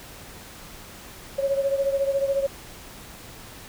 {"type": "beating tone pair", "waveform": "sine", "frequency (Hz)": [548, 562], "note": ["C#5", "C#5"], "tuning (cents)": [-20, 24], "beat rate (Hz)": 14, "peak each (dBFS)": [-22, -27], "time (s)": [1.38, 2.47], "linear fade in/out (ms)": 10, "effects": ["pink hiss -43 dBFS RMS until 3.68 s"]}